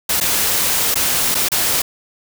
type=noise with dropouts; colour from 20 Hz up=white; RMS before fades=-17 dBFS; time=0.09-1.82 s; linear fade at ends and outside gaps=5 ms; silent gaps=0.202-0.21 / 0.944-0.955 / 1.346-1.35 / 1.487-1.517 s; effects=none